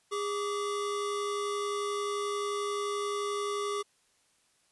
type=tone pair together; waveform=square; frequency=408.8 / 1155 Hz; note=G#4 / D6; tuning=-27 / -29 cents; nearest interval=octave + tritone; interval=1798 cents; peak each=-33 / -36 dBFS; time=0.11-3.83 s; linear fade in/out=20 ms; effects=white hiss -69 dBFS RMS until 4.71 s + resampled to 24000 Hz